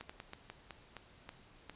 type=slowing click train; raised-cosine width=0.3 ms; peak=-29 dBFS; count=9; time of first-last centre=0.01-1.697 s; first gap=85 ms; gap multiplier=1.25; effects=pink hiss -61 dBFS RMS until 1.75 s + resampled to 8000 Hz